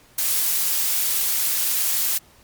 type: noise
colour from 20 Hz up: blue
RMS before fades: -21 dBFS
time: 0.18-2.18 s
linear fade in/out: 5 ms
effects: pink hiss -53 dBFS RMS until 2.43 s + MP3 96 kbps

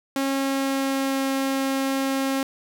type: tone with pitch glide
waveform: sawtooth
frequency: 272.3 to 269.8 Hz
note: C#4 to C#4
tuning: -31 to -47 cents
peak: -18 dBFS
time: 0.16-2.43 s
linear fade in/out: 2 ms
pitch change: -16 cents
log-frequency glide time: 0.32-1.32 s
effects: none

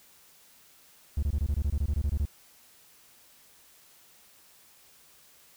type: tone bursts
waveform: triangle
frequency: 71.8 Hz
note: D2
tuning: 39 cents flat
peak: -22 dBFS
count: 14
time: 1.17-2.255 s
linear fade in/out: 5 ms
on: 58 ms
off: 21 ms
effects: white hiss -58 dBFS RMS until 5.56 s

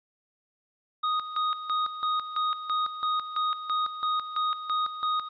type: tone with tremolo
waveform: square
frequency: 1244.5 Hz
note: D#6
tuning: in tune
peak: -25 dBFS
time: 1.03-5.29 s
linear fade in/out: 10 ms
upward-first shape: square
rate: 3 Hz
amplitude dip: 70%
effects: resampled to 11025 Hz + 11-bit

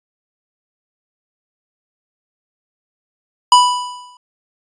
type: tone with exponential decay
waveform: square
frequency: 987.8 Hz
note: B5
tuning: in tune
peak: -4 dBFS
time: 3.52-4.17 s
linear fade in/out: 2 ms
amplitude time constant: 140 ms
effects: resampled to 22050 Hz

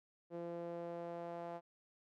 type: tone with band-pass filter sweep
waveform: sawtooth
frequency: 170.9 Hz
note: F3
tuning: 37 cents flat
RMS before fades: -45 dBFS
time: 0.3-1.61 s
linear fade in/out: 50 ms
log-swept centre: 450 to 700 Hz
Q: 2.5
effects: none

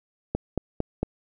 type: click train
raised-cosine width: 2 ms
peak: -11 dBFS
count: 4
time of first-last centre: 0.35-1.03 s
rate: 4.41 Hz
effects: none

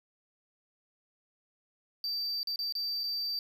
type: tone with dropouts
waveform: triangle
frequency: 4654 Hz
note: D8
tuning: 17 cents flat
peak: -30 dBFS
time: 2.04-3.39 s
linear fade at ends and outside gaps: 1 ms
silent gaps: 2.431-2.472 / 2.559-2.59 / 2.724-2.752 / 3.035-3.039 s
effects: none

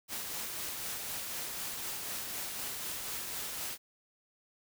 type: noise with tremolo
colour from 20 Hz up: white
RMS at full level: -38 dBFS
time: 0.08-3.78 s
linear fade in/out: 50 ms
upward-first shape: sine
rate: 4 Hz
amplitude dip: 25%
effects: none

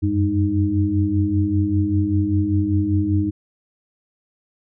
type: tone cluster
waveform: sine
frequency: 91.8 / 96.9 / 203.7 / 308.6 Hz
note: F#2 / G2 / G#3 / D#4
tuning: -13 / -20 / -33 / -14 cents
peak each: -22 / -21 / -27 / -20 dBFS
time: 0.02-3.31 s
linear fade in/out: 20 ms
effects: none

